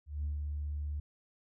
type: tone with ADSR envelope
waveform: sine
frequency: 73.7 Hz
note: D2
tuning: 7 cents sharp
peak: -30 dBFS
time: 0.06-1 s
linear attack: 180 ms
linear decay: 130 ms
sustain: -3 dB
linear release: 5 ms
effects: tanh soft clip ceiling -29 dBFS